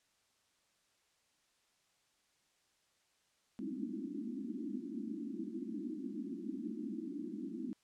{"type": "band-pass noise", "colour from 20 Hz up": "pink", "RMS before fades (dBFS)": -42, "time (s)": [3.59, 7.73], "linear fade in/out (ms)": 0, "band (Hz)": [200, 340], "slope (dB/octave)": 96, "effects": ["white hiss -75 dBFS RMS until 7.83 s", "low-pass 8000 Hz 12 dB/octave"]}